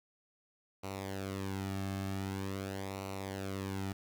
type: tone with flanger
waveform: sawtooth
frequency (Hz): 97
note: G2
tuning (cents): -18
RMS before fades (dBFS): -39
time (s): 0.83-3.93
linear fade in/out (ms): 10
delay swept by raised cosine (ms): 0.59 to 2.09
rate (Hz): 0.45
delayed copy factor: -0.65
effects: 10-bit